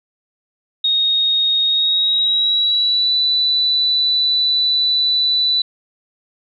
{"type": "tone with pitch glide", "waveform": "sine", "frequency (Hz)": [3731, 3976], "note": ["A#7", "B7"], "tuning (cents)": [1, 11], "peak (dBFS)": -13, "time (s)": [0.84, 5.62], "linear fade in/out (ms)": 5, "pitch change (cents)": 110, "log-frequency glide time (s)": [1.65, 3.14], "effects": []}